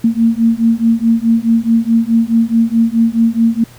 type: beating tone pair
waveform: sine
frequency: 226.4 / 231.1 Hz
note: A3 / A#3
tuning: +50 / -15 cents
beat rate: 4.7 Hz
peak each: -12 dBFS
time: 0.04-3.64 s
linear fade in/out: 5 ms
effects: added 120 Hz sine -41 dBFS peak until 3.78 s + pink hiss -42 dBFS RMS until 3.78 s